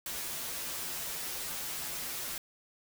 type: noise with comb filter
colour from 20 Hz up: white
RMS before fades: -38 dBFS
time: 0.06-2.38 s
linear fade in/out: 2 ms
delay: 9.8 ms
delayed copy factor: -1
effects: none